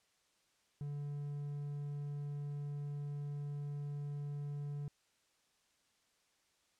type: tone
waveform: triangle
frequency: 144.6 Hz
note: D3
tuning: 27 cents flat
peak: -37 dBFS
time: 0.81-4.88 s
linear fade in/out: 0 ms
effects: white hiss -75 dBFS RMS until 6.79 s + low-pass 8000 Hz 12 dB/octave